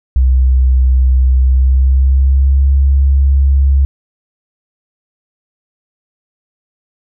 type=tone with pitch glide; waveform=sine; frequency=64.2 to 68.41 Hz; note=C2 to C#2; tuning=-32 to -22 cents; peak=-6 dBFS; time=0.16-3.85 s; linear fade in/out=0 ms; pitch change=+110 cents; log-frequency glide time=1.39-2.69 s; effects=none